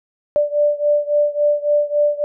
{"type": "beating tone pair", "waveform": "sine", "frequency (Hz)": [587.3, 590.9], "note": ["D5", "D5"], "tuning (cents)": [0, 10], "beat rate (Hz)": 3.6, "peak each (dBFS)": [-16, -18], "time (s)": [0.36, 2.24], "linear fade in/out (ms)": 0, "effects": []}